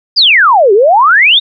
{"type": "exponential two-way sweep", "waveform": "sine", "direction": "down then up", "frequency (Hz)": [5110, 378.5, 3832], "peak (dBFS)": -3, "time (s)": [0.16, 1.4], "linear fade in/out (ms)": 20, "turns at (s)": 0.73, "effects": []}